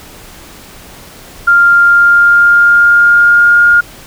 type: tone with pitch glide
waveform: sine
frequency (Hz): 1396.9 to 1418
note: F6 to F6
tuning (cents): 0 to +26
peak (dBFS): -3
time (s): 1.47-3.81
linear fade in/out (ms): 10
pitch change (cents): +26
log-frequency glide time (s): 1.71-3.63
effects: pink hiss -34 dBFS RMS until 4.06 s